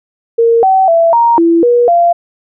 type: tone with pitch steps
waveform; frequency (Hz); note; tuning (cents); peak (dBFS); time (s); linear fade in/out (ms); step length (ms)
sine; 462.2 / 763 / 667 / 935 / 335.1 / 481.4 / 689; A#4 / G5 / E5 / A#5 / E4 / B4 / F5; -15 / -47 / +20 / +5 / +29 / -44 / -24; -5; 0.38-2.13; 10; 250
effects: none